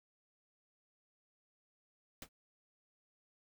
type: noise with exponential decay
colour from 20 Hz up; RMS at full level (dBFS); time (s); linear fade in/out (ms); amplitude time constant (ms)
pink; -41; 2.22-2.29; 2; 15
effects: none